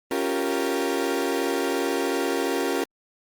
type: chord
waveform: 35% pulse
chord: G half-diminished seventh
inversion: second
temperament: equal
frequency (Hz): 277.2 / 349.2 / 392 / 466.2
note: Db4 / F4 / G4 / Bb4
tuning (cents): 0 / 0 / 0 / 0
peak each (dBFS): -27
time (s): 0.11-2.84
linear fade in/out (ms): 2
effects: Opus 32 kbps